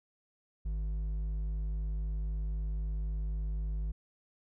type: tone with hard clipping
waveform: sine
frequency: 51.91 Hz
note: G#1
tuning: in tune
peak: -33 dBFS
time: 0.65-3.92 s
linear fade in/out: 10 ms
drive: 5 dB
effects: none